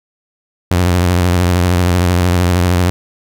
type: tone with vibrato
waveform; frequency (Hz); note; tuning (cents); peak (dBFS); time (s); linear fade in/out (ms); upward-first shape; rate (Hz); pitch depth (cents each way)
sawtooth; 89; F2; +33; -6; 0.71-2.9; 0; sine; 13; 64
effects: none